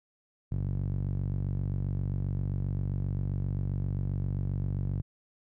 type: tone with band-pass filter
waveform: sawtooth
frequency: 47.56 Hz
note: F#1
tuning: 48 cents sharp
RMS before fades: -31 dBFS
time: 0.51-5.02 s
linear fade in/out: 10 ms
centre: 120 Hz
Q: 2.3
effects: none